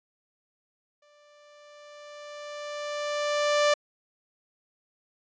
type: tone with exponential growth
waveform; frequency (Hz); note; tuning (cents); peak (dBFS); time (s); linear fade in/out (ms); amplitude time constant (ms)
sawtooth; 589; D5; +5; -15; 1.02-3.74; 5; 590
effects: resampled to 16000 Hz